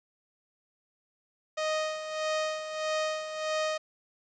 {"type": "tone with tremolo", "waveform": "sawtooth", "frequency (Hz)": 622.3, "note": "D#5", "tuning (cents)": 0, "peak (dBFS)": -23, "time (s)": [1.57, 3.78], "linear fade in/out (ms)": 10, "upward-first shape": "sine", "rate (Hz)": 1.6, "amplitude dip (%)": 65, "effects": ["resampled to 16000 Hz", "9-bit"]}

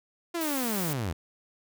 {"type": "linear sweep", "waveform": "sawtooth", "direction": "down", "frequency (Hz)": [349.2, 73.42], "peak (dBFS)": -25, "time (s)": [0.34, 1.13], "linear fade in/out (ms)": 10}
{"type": "noise", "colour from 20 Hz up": "blue", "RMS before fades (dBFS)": -34, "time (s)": [0.41, 0.93], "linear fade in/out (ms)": 0}
{"effects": []}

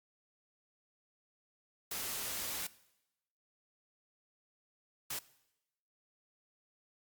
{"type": "noise bursts at uneven times", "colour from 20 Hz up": "white", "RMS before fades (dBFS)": -39, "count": 2, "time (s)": [[1.91, 2.67], [5.1, 5.19]], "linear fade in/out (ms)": 5, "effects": ["noise-tail reverb RT60 0.9 s tail -19 dB re dry", "Opus 48 kbps"]}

